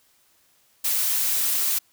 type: noise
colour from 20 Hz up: blue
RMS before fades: -23 dBFS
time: 0.84-1.79 s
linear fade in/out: 10 ms
effects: white hiss -62 dBFS RMS until 1.92 s